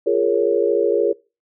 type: chord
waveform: sine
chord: Bb minor seventh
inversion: second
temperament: equal with one note detuned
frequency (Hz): 349.2 / 412.9 / 466.2 / 554.4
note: F4 / Ab4 / Bb4 / Db5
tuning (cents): 0 / -10 / 0 / 0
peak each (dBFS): -22 / -19 / -19 / -22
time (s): 0.06-1.13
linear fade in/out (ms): 10
effects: noise-tail reverb RT60 0.3 s tail -23 dB re dry